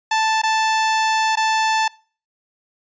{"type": "tone with dropouts", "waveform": "sawtooth", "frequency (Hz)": 880, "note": "A5", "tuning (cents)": 0, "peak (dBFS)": -12, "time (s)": [0.11, 1.88], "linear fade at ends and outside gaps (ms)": 5, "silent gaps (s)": [[0.418, 0.434], [1.356, 1.371]], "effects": ["noise-tail reverb RT60 0.4 s tail -23 dB re dry", "resampled to 16000 Hz"]}